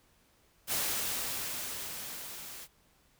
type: noise with level ramp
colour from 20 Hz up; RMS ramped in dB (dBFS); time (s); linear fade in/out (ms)
white; -31 to -46; 0.67-2.68; 50
effects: pink hiss -67 dBFS RMS until 3.19 s